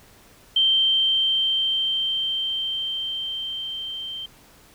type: tone with level ramp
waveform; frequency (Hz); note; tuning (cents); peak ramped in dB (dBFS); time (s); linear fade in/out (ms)
sine; 3133; G7; -2; -15 to -30; 0.56-4.26; 5
effects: pink hiss -52 dBFS RMS until 4.74 s